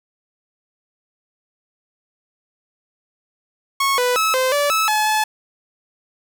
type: tone with pitch steps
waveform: sawtooth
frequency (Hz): 1099 / 494.8 / 1297 / 517 / 578 / 1303 / 855 / 861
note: C#6 / B4 / E6 / C5 / D5 / E6 / A5 / A5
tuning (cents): -15 / +3 / -28 / -21 / -28 / -20 / -50 / -38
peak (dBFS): -12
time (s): 3.8-5.24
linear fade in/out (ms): 5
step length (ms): 180
effects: none